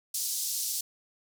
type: band-pass noise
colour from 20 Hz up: pink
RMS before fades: -32 dBFS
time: 0.14-0.81 s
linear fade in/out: 5 ms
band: 4900 to 16000 Hz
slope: 24 dB/octave
effects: none